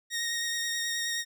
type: tone with vibrato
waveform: 15% pulse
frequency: 1864.7 Hz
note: A#6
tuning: in tune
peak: -23 dBFS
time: 0.1-1.25 s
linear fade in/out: 50 ms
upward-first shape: sine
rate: 9.4 Hz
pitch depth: 16 cents each way
effects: none